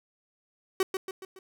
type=tone with echo; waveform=45% pulse; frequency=379.2 Hz; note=F#4; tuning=43 cents sharp; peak=-22 dBFS; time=0.8-0.83 s; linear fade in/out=2 ms; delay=140 ms; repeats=4; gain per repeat=-6 dB; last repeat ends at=1.39 s; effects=none